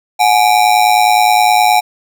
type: ring-modulated tone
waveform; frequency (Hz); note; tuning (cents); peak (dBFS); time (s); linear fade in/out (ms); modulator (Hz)
square; 784; G5; 0; -5; 0.19-1.81; 20; 54.8
effects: none